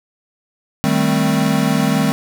square chord, A half-diminished seventh, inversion second, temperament equal, 155.56 / 196 / 220 / 261.6 Hz, Eb3 / G3 / A3 / C4, 0 / 0 / 0 / 0 cents, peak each -20 dBFS, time 0.84-2.12 s, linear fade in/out 0 ms, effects none

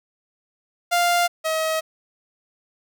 sawtooth tone pair in turn, 698.5 / 636.6 Hz, F5 / D#5, 0 / +39 cents, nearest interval major second, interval 161 cents, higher first, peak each -13 / -17 dBFS, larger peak first, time 0.91-1.28 / 1.44-1.81 s, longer neither, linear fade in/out 20 ms, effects none

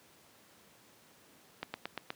slowing click train, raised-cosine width 0.3 ms, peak -20 dBFS, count 5, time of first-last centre 1.63-2.104 s, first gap 110 ms, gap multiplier 1.05, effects pink hiss -61 dBFS RMS until 2.15 s + high-pass 150 Hz 12 dB/octave

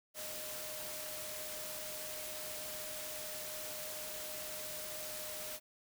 sine tone in noise, 615 Hz, D#5, 20 cents flat, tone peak -49 dBFS, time 0.14-5.6 s, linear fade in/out 50 ms, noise white, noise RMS -44 dBFS, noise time 0.14-5.6 s, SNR -8 dB, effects none

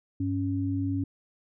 sine tone pair together, 99.03 / 277.2 Hz, G2 / C#4, +18 / 0 cents, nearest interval octave + tritone, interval 1782 cents, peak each -29 / -28 dBFS, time 0.2-1.04 s, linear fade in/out 5 ms, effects none

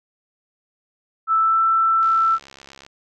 sine tone with pitch glide, 1318.5 to 1331.5 Hz, E6 to E6, 0 to +17 cents, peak -14 dBFS, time 1.27-2.39 s, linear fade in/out 50 ms, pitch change +17 cents, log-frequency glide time 1.39-1.62 s
click train, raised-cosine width 0.2 ms, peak -24 dBFS, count 58, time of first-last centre 2.03-2.865 s, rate 68.3 Hz
effects none

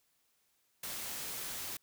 white noise, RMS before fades -41 dBFS, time 0.83-1.77 s, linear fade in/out 5 ms, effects white hiss -75 dBFS RMS until 1.82 s

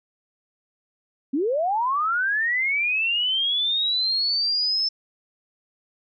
sine linear sweep, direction up, 250 to 5300 Hz, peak -20 dBFS, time 1.33-4.89 s, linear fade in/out 10 ms, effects none

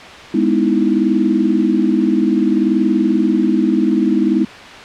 sine chord, E major seventh, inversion first, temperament just, 206 / 247.2 / 309 / 329.6 Hz, G#3 / B3 / D#4 / E4, -14 / +2 / -12 / 0 cents, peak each -17 dBFS, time 0.34-4.45 s, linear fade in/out 5 ms, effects white hiss -33 dBFS RMS until 4.84 s + low-pass 3000 Hz 12 dB/octave

